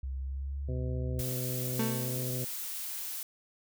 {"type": "tone with pitch glide", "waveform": "sine", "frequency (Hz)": [66.3, 70.65], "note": ["C2", "C#2"], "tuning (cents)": [23, 34], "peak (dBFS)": -33, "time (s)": [0.03, 1.21], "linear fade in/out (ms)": 5, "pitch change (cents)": 111, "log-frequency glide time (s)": [0.19, 0.7]}
{"type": "harmonic tone", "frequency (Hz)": 126.5, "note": "B2", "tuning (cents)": 42, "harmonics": [1, 2, 3, 4, 5], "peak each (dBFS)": [-34, -42, -43, -43, -50], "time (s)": [0.68, 2.45], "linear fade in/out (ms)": 10}
{"type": "noise", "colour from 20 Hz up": "blue", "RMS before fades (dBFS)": -38, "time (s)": [1.19, 3.23], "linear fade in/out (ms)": 2}
{"type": "tone with exponential decay", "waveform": "35% pulse", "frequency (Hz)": 223.3, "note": "A3", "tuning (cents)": 26, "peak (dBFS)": -26, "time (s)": [1.79, 2.48], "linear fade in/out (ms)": 5, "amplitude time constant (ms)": 150}
{"effects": []}